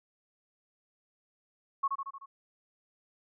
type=tone with echo; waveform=sine; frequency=1100 Hz; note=C#6; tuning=14 cents flat; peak=-25 dBFS; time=1.83-1.88 s; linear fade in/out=10 ms; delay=76 ms; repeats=5; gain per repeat=-4 dB; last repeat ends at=2.26 s; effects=none